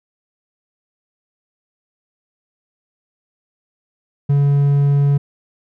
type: tone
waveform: triangle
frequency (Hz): 141.9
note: C#3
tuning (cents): +41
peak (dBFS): -9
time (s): 4.29-5.18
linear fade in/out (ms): 10
effects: none